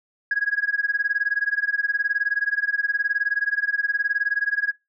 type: tone with tremolo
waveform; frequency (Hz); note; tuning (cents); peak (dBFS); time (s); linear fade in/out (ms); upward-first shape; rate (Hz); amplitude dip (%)
sine; 1655; G#6; -6; -16; 0.31-4.72; 2; sine; 19; 95
effects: noise-tail reverb RT60 0.2 s tail -18 dB re dry + tanh soft clip ceiling -12 dBFS